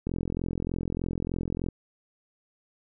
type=click train; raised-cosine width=3 ms; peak=-17 dBFS; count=71; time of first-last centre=0.07-1.687 s; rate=43.3 Hz; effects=none